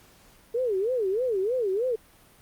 sine tone with vibrato, 440 Hz, A4, in tune, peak -23 dBFS, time 0.54-1.96 s, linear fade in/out 10 ms, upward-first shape sine, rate 3.2 Hz, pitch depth 280 cents each way, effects pink hiss -56 dBFS RMS until 2.41 s + Opus 48 kbps

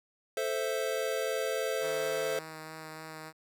square chord, A minor, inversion none, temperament equal, 440 / 523.3 / 659.3 Hz, A4 / C5 / E5, 0 / 0 / 0 cents, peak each -35 / -34 / -37 dBFS, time 0.37-2.39 s, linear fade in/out 2 ms
5% pulse tone with vibrato, 158 Hz, D#3, 27 cents sharp, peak -31 dBFS, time 1.8-3.33 s, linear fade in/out 50 ms, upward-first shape sine, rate 3.4 Hz, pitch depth 12 cents each way
effects none

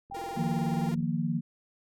click train, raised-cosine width 3 ms, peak -40 dBFS, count 41, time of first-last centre 0.1-1.028 s, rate 43.1 Hz
sine tone, 793 Hz, G5, 20 cents sharp, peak -36 dBFS, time 0.11-0.89 s, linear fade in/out 5 ms
sawtooth tone with vibrato, 402.1 Hz, G4, 44 cents sharp, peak -35 dBFS, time 0.14-0.95 s, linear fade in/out 10 ms, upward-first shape square, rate 20 Hz, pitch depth 260 cents each way
sine chord, Eb suspended second, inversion none, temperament equal, 155.56 / 174.61 / 233.1 Hz, Eb3 / F3 / Bb3, 0 / 0 / 0 cents, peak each -31 dBFS, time 0.36-1.41 s, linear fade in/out 20 ms
effects none

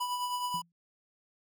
square tone with tremolo, 987 Hz, B5, 1 cent flat, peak -30 dBFS, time 0-0.62 s, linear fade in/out 10 ms, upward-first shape triangle, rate 9.5 Hz, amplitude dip 50%
sine tone with exponential decay, 170 Hz, F3, 46 cents flat, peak -38 dBFS, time 0.54-0.72 s, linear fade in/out 2 ms, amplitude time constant 39 ms
effects none

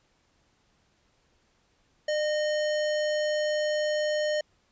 sine tone with sample-and-hold, 604 Hz, D5, 48 cents sharp, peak -24 dBFS, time 2.08-4.41 s, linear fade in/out 5 ms, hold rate 2450 Hz, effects pink hiss -68 dBFS RMS until 4.71 s + resampled to 16000 Hz

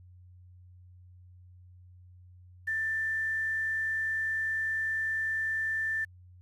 sine tone with quantisation, 1775 Hz, A6, 15 cents sharp, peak -28 dBFS, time 2.67-6.05 s, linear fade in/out 10 ms, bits 9, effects added 90 Hz sine -51 dBFS peak until 6.41 s + resampled to 32000 Hz

